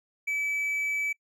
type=tone; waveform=triangle; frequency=2299 Hz; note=D7; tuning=37 cents flat; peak=-25 dBFS; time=0.27-1.13 s; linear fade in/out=10 ms; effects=noise-tail reverb RT60 0.1 s tail -23 dB re dry